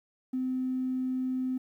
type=tone; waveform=triangle; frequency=257.3 Hz; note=C4; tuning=29 cents flat; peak=-24 dBFS; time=0.33-1.58 s; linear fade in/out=10 ms; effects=tanh soft clip ceiling -26 dBFS + 11-bit